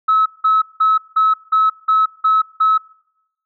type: tone bursts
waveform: sine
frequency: 1293 Hz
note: E6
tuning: 34 cents flat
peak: -9 dBFS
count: 8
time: 0.08-2.78 s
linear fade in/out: 10 ms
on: 180 ms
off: 180 ms
effects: noise-tail reverb RT60 0.8 s tail -23 dB re dry + tanh soft clip ceiling -6 dBFS